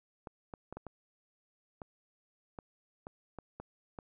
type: clicks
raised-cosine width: 1 ms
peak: -29 dBFS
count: 11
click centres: 0.272 / 0.538 / 0.726 / 0.77 / 0.867 / 1.818 / 2.588 / 3.069 / 3.387 / 3.6 / 3.988 s
effects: none